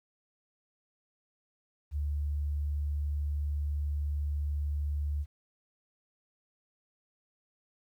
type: tone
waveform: sine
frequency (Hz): 73.1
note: D2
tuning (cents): -7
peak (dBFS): -29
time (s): 1.91-5.26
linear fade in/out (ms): 50
effects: 11-bit